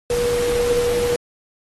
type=tone in noise; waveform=sine; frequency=481.6 Hz; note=B4; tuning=44 cents flat; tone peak=-17 dBFS; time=0.1-1.16 s; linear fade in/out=2 ms; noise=pink; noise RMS=-28 dBFS; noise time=0.1-1.16 s; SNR=+8 dB; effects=AAC 32 kbps